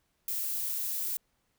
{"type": "noise", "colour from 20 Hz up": "violet", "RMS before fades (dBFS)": -33, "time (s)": [0.28, 1.17], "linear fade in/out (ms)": 2, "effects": ["pink hiss -75 dBFS RMS until 1.58 s"]}